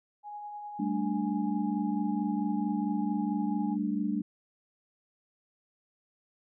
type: tone with tremolo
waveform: sine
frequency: 830.6 Hz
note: G#5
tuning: in tune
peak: -37 dBFS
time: 0.23-3.77 s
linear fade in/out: 50 ms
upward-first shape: triangle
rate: 9.8 Hz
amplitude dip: 30%
type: chord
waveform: sine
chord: G suspended second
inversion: none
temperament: just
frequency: 196 / 220.5 / 294 Hz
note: G3 / A3 / D4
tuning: 0 / +4 / +2 cents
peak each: -32 dBFS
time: 0.79-4.22 s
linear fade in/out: 10 ms
effects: none